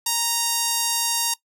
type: tone with notch filter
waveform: 5% pulse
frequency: 932.3 Hz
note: A#5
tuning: in tune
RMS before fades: -23 dBFS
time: 0.06-1.34 s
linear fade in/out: 5 ms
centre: 2100 Hz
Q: 1.3
effects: noise-tail reverb RT60 0.1 s tail -20 dB re dry